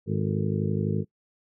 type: harmonic tone with a mistuned harmonic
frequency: 51.91 Hz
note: G#1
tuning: in tune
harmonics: 2 / 3 / 4 / 5 / 6 / 7 / 8 / 9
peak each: -29 / -28 / -30 / -39 / -40 / -34 / -35 / -39 dBFS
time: 0.06-1.05 s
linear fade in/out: 50 ms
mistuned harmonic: 8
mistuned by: +81 cents
effects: noise-tail reverb RT60 0.1 s tail -22 dB re dry